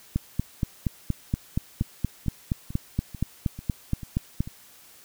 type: two click trains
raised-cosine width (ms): 5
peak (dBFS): -11 / -24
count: 19 / 7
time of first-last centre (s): 0.16-4.405 / 1.82-4.475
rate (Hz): 4.24 / 2.26
effects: white hiss -52 dBFS RMS until 5.04 s